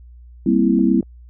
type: chord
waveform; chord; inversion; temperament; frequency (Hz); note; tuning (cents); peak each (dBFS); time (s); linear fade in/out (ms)
sine; C dominant seventh; second; equal; 196 / 233.1 / 261.6 / 329.6; G3 / Bb3 / C4 / E4; 0 / 0 / 0 / 0; -18; 0.46-1.01; 5
type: clicks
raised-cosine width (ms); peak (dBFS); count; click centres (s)
2; -24; 2; 0.792 / 1.028
effects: added 60 Hz sine -39 dBFS peak until 1.29 s